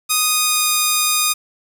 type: tone with pitch glide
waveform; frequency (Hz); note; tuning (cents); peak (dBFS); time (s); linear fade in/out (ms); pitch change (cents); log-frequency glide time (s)
5% pulse; 1243 to 1231.6; D#6 to D#6; -2 to -18; -3; 0.09-1.34; 20; -16; 0.19-0.7
effects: 7-bit